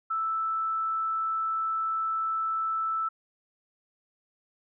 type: tone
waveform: sine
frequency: 1318.5 Hz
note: E6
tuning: in tune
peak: -26 dBFS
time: 0.1-3.09 s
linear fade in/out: 10 ms
effects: none